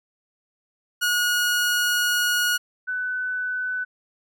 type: tone pair in turn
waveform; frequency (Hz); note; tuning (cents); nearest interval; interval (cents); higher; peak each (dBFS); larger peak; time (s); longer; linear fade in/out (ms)
sawtooth / sine; 1448 / 1500.4; F#6 / F#6; -38 / +24; minor second; 62; second; -16 / -24; first; 1.01-2.58 / 2.87-3.85; first; 20
effects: none